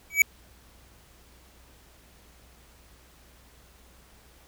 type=tone with exponential growth; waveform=square; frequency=2281 Hz; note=C#7; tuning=49 cents sharp; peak=-12 dBFS; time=0.1-0.22 s; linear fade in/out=2 ms; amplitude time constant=26 ms; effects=added 61 Hz sine -57 dBFS peak until 4.47 s + pink hiss -57 dBFS RMS until 4.47 s